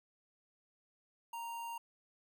square tone with notch filter, 931 Hz, A#5, 2 cents flat, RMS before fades -43 dBFS, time 1.33-1.78 s, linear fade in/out 5 ms, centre 5000 Hz, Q 1.5, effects none

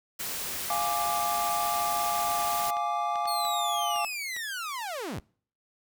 white noise, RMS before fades -34 dBFS, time 0.19-2.71 s, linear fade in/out 10 ms
triangle chord, D diminished, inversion first, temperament equal, 698.5 / 830.6 / 1174.7 Hz, F5 / Ab5 / D6, 0 / 0 / 0 cents, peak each -29 dBFS, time 0.7-4.05 s, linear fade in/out 2 ms
clicks, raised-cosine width 0.2 ms, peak -25 dBFS, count 9, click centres 1.346 / 1.561 / 2.769 / 3.157 / 3.256 / 3.451 / 3.96 / 4.046 / 4.365 s
sawtooth linear sweep, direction down, 4392 to 49 Hz, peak -29 dBFS, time 3.27-5.2 s, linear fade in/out 10 ms
effects noise-tail reverb RT60 0.5 s tail -25 dB re dry

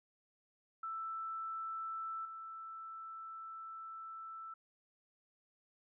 sine tone with level steps, 1324 Hz, E6, 7 cents sharp, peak -39 / -45 dBFS, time 0.83-4.54 s, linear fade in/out 5 ms, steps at 2.25 s, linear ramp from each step 2 ms, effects none

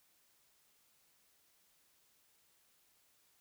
silence, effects white hiss -72 dBFS RMS until 3.4 s

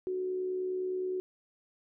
sine tone with amplitude modulation, 370.1 Hz, F#4, in tune, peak -29 dBFS, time 0.07-1.2 s, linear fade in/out 0 ms, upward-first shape sine, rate 69.7 Hz, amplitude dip 35%, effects none

